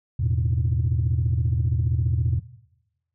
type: chord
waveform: sine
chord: E suspended fourth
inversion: none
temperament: equal with one note detuned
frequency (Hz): 82.41 / 108.55 / 123.47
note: E2 / A2 / B2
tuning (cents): 0 / -23 / 0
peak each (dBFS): -23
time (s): 0.19-2.4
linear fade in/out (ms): 10
effects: noise-tail reverb RT60 0.9 s tail -17 dB re dry + tanh soft clip ceiling -14 dBFS